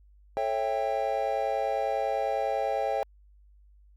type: chord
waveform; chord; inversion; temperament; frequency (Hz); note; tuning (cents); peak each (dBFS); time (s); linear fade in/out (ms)
triangle; A dominant seventh; none; just; 440 / 550 / 660 / 792; A4 / C#5 / E5 / G5; 0 / -14 / +2 / +18; -33 / -29 / -30 / -28; 0.37-3.03; 0
effects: added 50 Hz sine -54 dBFS peak until 3.96 s + Opus 48 kbps